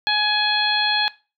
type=harmonic tone; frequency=840 Hz; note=G#5; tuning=19 cents sharp; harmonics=1 / 2 / 3 / 4 / 5; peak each=-24 / -22 / -26 / -23 / -22 dBFS; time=0.07-1.08 s; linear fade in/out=0 ms; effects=noise-tail reverb RT60 0.3 s tail -19 dB re dry